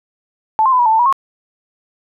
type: tone with pitch steps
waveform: sine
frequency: 875 / 1054 / 1007 / 964 / 880 / 890 / 966 / 1083 Hz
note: A5 / C6 / B5 / B5 / A5 / A5 / B5 / C#6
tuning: -10 / +12 / +33 / -42 / 0 / +20 / -39 / -41 cents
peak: -9 dBFS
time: 0.59-1.126 s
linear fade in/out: 0 ms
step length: 67 ms
effects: none